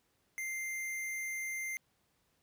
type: tone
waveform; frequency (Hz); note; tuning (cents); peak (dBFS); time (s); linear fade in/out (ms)
square; 2093; C7; 0; -37; 0.38-1.77; 0
effects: pink hiss -75 dBFS RMS until 2.42 s + high-pass 60 Hz 12 dB/octave